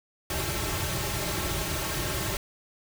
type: noise with comb filter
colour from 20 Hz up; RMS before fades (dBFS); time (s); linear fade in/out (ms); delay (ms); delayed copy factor
pink; -30; 0.3-2.37; 2; 4.1; -0.95
effects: none